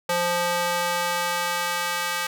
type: tone with high-pass filter sweep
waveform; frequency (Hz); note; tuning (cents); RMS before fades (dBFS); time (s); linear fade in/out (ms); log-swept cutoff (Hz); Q
square; 174.61; F3; 0; -25; 0.09-2.27; 5; 560 to 1300; 1
effects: none